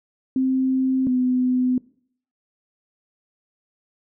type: tone pair in turn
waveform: sine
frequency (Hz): 261.6 / 252.7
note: C4 / B3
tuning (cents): 0 / +40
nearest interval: minor second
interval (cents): 60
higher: first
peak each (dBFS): -17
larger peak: neither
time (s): 0.36-1.07 / 1.07-1.78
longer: neither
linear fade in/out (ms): 2
effects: noise-tail reverb RT60 0.6 s tail -22 dB re dry